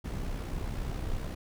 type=noise with amplitude modulation; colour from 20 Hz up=brown; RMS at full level=-32 dBFS; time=0.04-1.35 s; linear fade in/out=10 ms; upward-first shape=sine; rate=63.2 Hz; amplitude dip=50%; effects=none